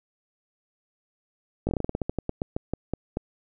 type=slowing click train; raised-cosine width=2 ms; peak=-13 dBFS; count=18; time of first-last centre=1.67-3.171 s; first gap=19 ms; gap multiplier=1.17; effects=none

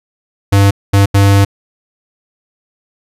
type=tone bursts at uneven times; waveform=square; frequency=99.4 Hz; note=G2; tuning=25 cents sharp; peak=-6 dBFS; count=3; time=0.52-0.71 / 0.93-1.06 / 1.14-1.45 s; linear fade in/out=10 ms; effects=resampled to 32000 Hz

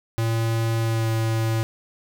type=tone with pitch glide; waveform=square; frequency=113.8 to 112.49 Hz; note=A#2 to A2; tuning=-41 to +39 cents; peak=-21 dBFS; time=0.18-1.63 s; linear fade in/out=0 ms; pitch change=-20 cents; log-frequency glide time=0.79-1.09 s; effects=none

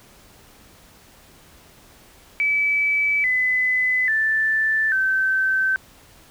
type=tone with pitch steps; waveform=sine; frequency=2299 / 2013 / 1762.6 / 1543.3 Hz; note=D7 / B6 / A6 / G6; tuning=-37 / +33 / +3 / -27 cents; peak=-17 dBFS; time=2.4-5.76 s; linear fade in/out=0 ms; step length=840 ms; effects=pink hiss -50 dBFS RMS until 6.3 s

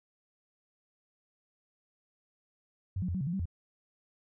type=tone with pitch steps; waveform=sine; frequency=94.7 / 180.4 / 87.1 / 186.4 / 135.2 / 170.8 / 193.3 / 85.3 Hz; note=F#2 / F#3 / F2 / F#3 / C#3 / F3 / G3 / F2; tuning=+41 / -44 / -4 / +13 / -43 / -38 / -24 / -40 cents; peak=-30 dBFS; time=2.96-3.456 s; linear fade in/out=5 ms; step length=62 ms; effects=none

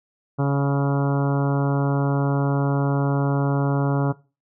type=harmonic tone; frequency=140 Hz; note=C#3; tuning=18 cents sharp; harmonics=1 / 2 / 3 / 4 / 5 / 6 / 7 / 8 / 9 / 10; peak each=-19 / -25 / -29 / -31 / -33 / -35 / -36 / -37 / -38 / -39 dBFS; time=0.38-4.13 s; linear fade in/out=20 ms; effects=noise-tail reverb RT60 0.3 s tail -18 dB re dry

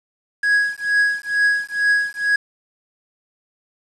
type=tone with tremolo; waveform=triangle; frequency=1661.2 Hz; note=G#6; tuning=in tune; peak=-10 dBFS; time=0.43-2.36 s; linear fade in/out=5 ms; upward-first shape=triangle; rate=2.2 Hz; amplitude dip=100%; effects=resampled to 24000 Hz + 7-bit

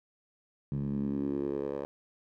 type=tone with band-pass filter sweep; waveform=10% pulse; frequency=70 Hz; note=C#2; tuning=18 cents sharp; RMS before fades=-33 dBFS; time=0.72-1.85 s; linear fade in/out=0 ms; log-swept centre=150 to 580 Hz; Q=3.2; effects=none

